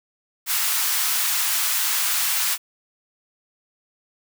white high-pass noise, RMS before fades -22 dBFS, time 0.46-2.58 s, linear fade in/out 50 ms, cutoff 890 Hz, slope 24 dB/octave, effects none

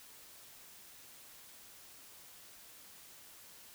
silence, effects white hiss -56 dBFS RMS until 3.74 s

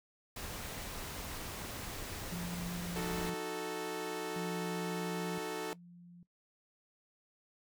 pink noise, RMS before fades -43 dBFS, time 0.36-3.3 s, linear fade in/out 5 ms
sine tone with tremolo, 174.61 Hz, F3, in tune, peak -38 dBFS, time 2.32-6.23 s, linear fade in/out 2 ms, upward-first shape square, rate 0.49 Hz, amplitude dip 80%
sawtooth chord, D# diminished, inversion none, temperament equal, 311.1 / 370 / 440 Hz, D#4 / F#4 / A4, 0 / 0 / 0 cents, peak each -40 / -39 / -35 dBFS, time 2.96-5.73 s, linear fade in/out 0 ms
effects noise-tail reverb RT60 0.1 s tail -18 dB re dry

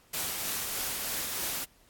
white noise with tremolo, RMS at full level -32 dBFS, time 0.13-1.65 s, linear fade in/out 10 ms, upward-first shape triangle, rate 3.2 Hz, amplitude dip 30%, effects pink hiss -62 dBFS RMS until 1.89 s + AAC 64 kbps

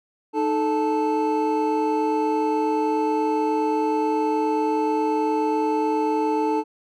triangle tone cluster, 308.8 / 436.1 / 877 Hz, D#4 / A4 / A5, -13 / -15 / -6 cents, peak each -22 dBFS, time 0.33-6.64 s, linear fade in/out 50 ms, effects none

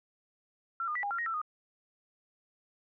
sine tone with pitch steps, 1358 / 1216 / 1961 / 811 / 1379 / 1877 / 1335 / 1236 Hz, F6 / D#6 / B6 / G#5 / F6 / A#6 / E6 / D#6, -49 / -40 / -13 / -41 / -22 / +11 / +22 / -12 cents, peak -31 dBFS, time 0.8-1.416 s, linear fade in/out 2 ms, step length 77 ms, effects none

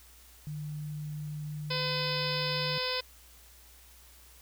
sine tone, 150.5 Hz, D3, 43 cents sharp, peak -35 dBFS, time 0.47-2.78 s, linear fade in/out 0 ms
harmonic tone, 507 Hz, B4, 45 cents sharp, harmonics 1 / 2 / 3 / 4 / 5 / 6 / 7 / 8 / 9 / 10, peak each -36 / -39 / -42 / -42 / -39 / -42 / -39 / -40 / -41 / -36 dBFS, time 1.7-3.01 s, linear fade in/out 10 ms
effects added 60 Hz sine -57 dBFS peak until 4.41 s + white hiss -57 dBFS RMS until 4.41 s

